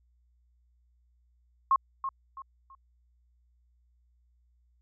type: tone with echo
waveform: sine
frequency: 1077 Hz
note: C6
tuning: 50 cents sharp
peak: -19 dBFS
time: 1.71-1.76 s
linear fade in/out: 2 ms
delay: 330 ms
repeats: 3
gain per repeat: -10 dB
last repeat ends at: 2.75 s
effects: added 60 Hz sine -64 dBFS peak until 4.81 s